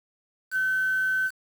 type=tone with quantisation; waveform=sine; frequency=1526 Hz; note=G6; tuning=47 cents flat; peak=-22 dBFS; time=0.51-1.31 s; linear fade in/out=50 ms; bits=7; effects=none